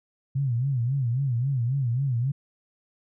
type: tone with vibrato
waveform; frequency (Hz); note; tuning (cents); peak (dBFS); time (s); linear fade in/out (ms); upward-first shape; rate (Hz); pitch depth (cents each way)
sine; 127.8; C3; -40; -22; 0.35-2.32; 10; sine; 3.7; 170
effects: none